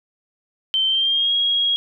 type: tone with pitch glide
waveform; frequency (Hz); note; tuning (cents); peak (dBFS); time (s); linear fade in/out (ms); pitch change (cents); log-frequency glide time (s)
sine; 3106 to 3291; G7 to G#7; -17 to -16; -16; 0.74-1.76; 0; +101; 0.87-1.33
effects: none